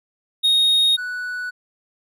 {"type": "tone pair in turn", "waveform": "triangle", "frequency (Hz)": [3729, 1479.9], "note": ["A#7", "F#6"], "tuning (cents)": [0, 0], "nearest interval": "octave + major third", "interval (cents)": 1600, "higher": "first", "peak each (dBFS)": [-12, -23], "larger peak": "first", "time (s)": [[0.43, 0.97], [0.97, 1.51]], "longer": "neither", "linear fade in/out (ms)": 20, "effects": []}